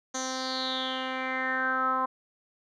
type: tone with low-pass filter sweep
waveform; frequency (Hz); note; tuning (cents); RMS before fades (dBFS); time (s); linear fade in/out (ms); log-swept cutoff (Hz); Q
10% pulse; 260; C4; -11; -30; 0.14-2.06; 10; 6400 to 1100; 7.1
effects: none